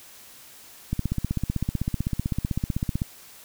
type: click train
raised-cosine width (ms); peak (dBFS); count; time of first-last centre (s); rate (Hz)
5; -12; 34; 0.93-3.019; 15.8
effects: white hiss -48 dBFS RMS until 3.44 s